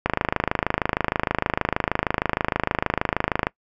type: click train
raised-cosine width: 0.5 ms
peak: -4 dBFS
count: 91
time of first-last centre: 0.06-3.469 s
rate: 26.4 Hz
effects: noise-tail reverb RT60 0.1 s tail -23 dB re dry